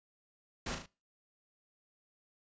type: noise with echo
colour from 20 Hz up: pink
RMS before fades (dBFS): -38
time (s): 0.66-0.75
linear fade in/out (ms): 5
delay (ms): 37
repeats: 3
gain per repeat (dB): -5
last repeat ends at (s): 0.861
effects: noise-tail reverb RT60 0.3 s tail -22 dB re dry + resampled to 16000 Hz